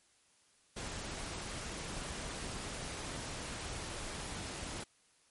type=noise; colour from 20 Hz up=pink; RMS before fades=-42 dBFS; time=0.76-4.84 s; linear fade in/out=10 ms; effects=white hiss -69 dBFS RMS until 5.3 s + MP3 48 kbps